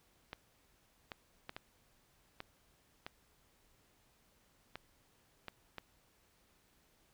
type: clicks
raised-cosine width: 0.3 ms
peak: -27 dBFS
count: 9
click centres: 0.331 / 1.118 / 1.494 / 1.565 / 2.404 / 3.065 / 4.756 / 5.483 / 5.783 s
effects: pink hiss -71 dBFS RMS until 7.13 s